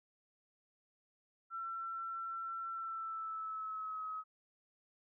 sine tone with pitch glide, 1347 to 1275.1 Hz, E6 to D#6, +37 to +42 cents, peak -39 dBFS, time 1.5-4.24 s, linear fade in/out 50 ms, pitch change -95 cents, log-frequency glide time 2.71-4.04 s, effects none

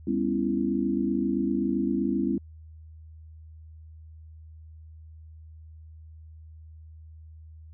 sine chord, C# half-diminished seventh, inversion second, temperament just, 199.57 / 249.5 / 277.2 / 332.6 Hz, G3 / B3 / C#4 / E4, +31 / +18 / 0 / +16 cents, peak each -29 dBFS, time 0.07-2.38 s, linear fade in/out 5 ms, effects added 79 Hz sine -44 dBFS peak until 7.73 s

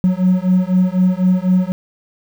triangle beating tone pair, 182 / 186 Hz, F#3 / F#3, -28 / +9 cents, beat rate 4 Hz, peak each -12 dBFS, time 0.04-1.72 s, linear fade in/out 0 ms, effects tanh soft clip ceiling -3 dBFS + 7-bit

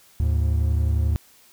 triangle tone pair together, 75.4 / 106.63 Hz, D2 / G#2, +46 / +46 cents, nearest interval tritone, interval 600 cents, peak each -17 / -23 dBFS, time 0.2-1.16 s, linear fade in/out 0 ms, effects white hiss -54 dBFS RMS until 1.52 s

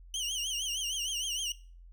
25% pulse tone with vibrato, 3000 Hz, F#7, 23 cents sharp, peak -28 dBFS, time 0.14-1.52 s, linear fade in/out 2 ms, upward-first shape triangle, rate 6.5 Hz, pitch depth 150 cents each way, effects noise-tail reverb RT60 0.4 s tail -20 dB re dry + added 43 Hz sine -49 dBFS peak until 1.92 s

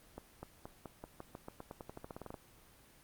accelerating click train, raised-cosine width 1 ms, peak -30 dBFS, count 20, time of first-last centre 0.18-2.342 s, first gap 250 ms, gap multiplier 0.9, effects pink hiss -62 dBFS RMS until 3.03 s + Opus 24 kbps

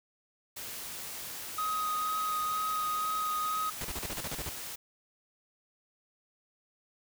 white noise, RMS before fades -41 dBFS, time 0.56-4.76 s, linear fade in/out 10 ms
triangle tone with vibrato, 1255 Hz, D#6, 15 cents sharp, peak -28 dBFS, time 1.58-3.7 s, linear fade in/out 5 ms, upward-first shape sine, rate 2.1 Hz, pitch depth 11 cents each way
pink noise bursts, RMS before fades -37 dBFS, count 10, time 3.81-4.492 s, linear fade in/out 0 ms, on 34 ms, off 38 ms
effects none

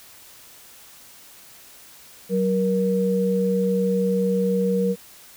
sine tone pair together, 187.87 / 473.4 Hz, F#3 / A#4, +27 / +27 cents, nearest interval octave + major third, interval 1600 cents, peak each -21 dBFS, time 2.29-4.96 s, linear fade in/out 50 ms, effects white hiss -47 dBFS RMS until 5.36 s

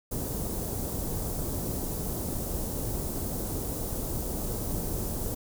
pink band-stop noise, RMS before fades -32 dBFS, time 0.11-5.35 s, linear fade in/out 10 ms, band 550 to 9400 Hz, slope 12 dB/octave, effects none

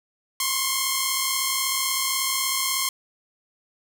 5% pulse tone pair together, 1046.5 / 1082.8 Hz, C6 / C#6, 0 / -41 cents, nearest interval minor second, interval 59 cents, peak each -13 dBFS, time 0.4-2.89 s, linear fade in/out 2 ms, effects none

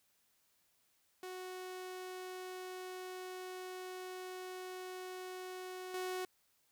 sawtooth tone with level steps, 368.9 Hz, F#4, 5 cents flat, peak -40 / -34 dBFS, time 1.23-6.25 s, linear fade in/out 2 ms, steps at 5.94 s, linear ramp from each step 2 ms, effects white hiss -75 dBFS RMS until 6.71 s

